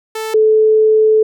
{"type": "tone pair in turn", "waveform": ["sawtooth", "sine"], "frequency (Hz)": [440, 434.7], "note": ["A4", "A4"], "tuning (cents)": [0, -21], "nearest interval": "unison", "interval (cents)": 21, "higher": "first", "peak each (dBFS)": [-16, -7], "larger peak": "second", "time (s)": [[0.15, 0.34], [0.34, 1.23]], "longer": "second", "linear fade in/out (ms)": 5, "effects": []}